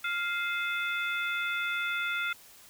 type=harmonic tone with a mistuned harmonic; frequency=698.5 Hz; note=F5; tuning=in tune; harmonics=2 / 3 / 4 / 5; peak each=-31 / -35 / -37 / -39 dBFS; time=0.04-2.33 s; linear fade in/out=5 ms; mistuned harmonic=4; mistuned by=-140 cents; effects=white hiss -54 dBFS RMS until 2.69 s